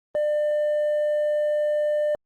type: tone with hard clipping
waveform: triangle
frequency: 598 Hz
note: D5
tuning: 31 cents sharp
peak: -19 dBFS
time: 0.15-2.15 s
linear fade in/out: 0 ms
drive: 1 dB
effects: Opus 32 kbps